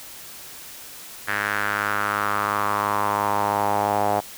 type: tone with band-pass filter sweep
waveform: sawtooth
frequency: 102.9 Hz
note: G#2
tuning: 16 cents flat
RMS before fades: -23 dBFS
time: 1.27-4.21 s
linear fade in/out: 20 ms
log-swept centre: 1700 to 740 Hz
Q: 3.7
effects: white hiss -40 dBFS RMS until 4.37 s